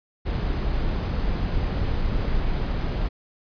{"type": "noise", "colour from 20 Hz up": "brown", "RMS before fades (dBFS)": -24, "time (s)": [0.25, 3.09], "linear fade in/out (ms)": 20, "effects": ["resampled to 11025 Hz"]}